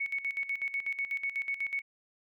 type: tone with tremolo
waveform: sine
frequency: 2217 Hz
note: C#7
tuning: in tune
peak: -29 dBFS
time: 0-1.82 s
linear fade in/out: 10 ms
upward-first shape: square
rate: 8.1 Hz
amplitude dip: 75%
effects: none